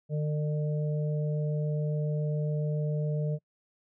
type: harmonic tone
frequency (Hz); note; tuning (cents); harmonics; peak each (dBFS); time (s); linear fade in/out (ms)
150.6; D3; +44; 1 / 3 / 4; -27 / -37 / -39; 0.09-3.39; 50
effects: noise-tail reverb RT60 0.1 s tail -25 dB re dry